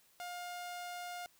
sawtooth tone, 709 Hz, F5, 26 cents sharp, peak -38 dBFS, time 0.2-1.26 s, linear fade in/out 0 ms, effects white hiss -68 dBFS RMS until 1.39 s

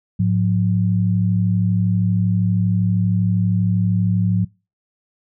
sine tone pair together, 106.55 / 179.2 Hz, G#2 / F3, +45 / +45 cents, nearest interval major sixth, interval 900 cents, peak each -17 dBFS, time 0.19-4.45 s, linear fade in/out 10 ms, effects noise-tail reverb RT60 0.3 s tail -25 dB re dry

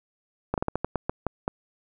slowing click train, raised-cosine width 1 ms, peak -11 dBFS, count 10, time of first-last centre 0.54-1.479 s, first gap 38 ms, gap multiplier 1.24, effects none

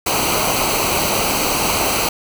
pink noise with comb filter, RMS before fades -18 dBFS, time 0.06-2.09 s, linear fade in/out 5 ms, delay 0.57 ms, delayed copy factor -0.7, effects none

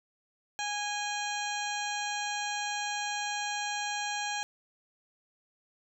harmonic tone with a mistuned harmonic, 825 Hz, G#5, 12 cents flat, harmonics 1 / 2 / 3 / 4 / 5 / 7 / 8 / 9, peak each -35 / -38 / -40 / -41 / -42 / -43 / -44 / -45 dBFS, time 0.59-4.43 s, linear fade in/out 0 ms, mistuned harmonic 4, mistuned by -55 cents, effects 11-bit

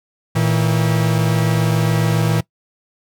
45% pulse tone pair together, 113.83 / 161.1 Hz, A#2 / E3, -41 / -39 cents, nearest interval tritone, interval 602 cents, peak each -17 dBFS, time 0.35-2.41 s, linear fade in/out 10 ms, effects noise-tail reverb RT60 0.1 s tail -21 dB re dry

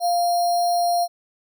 sine tone with sample-and-hold, 698.5 Hz, F5, in tune, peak -17 dBFS, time 0-1.08 s, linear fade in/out 50 ms, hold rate 4900 Hz, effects none

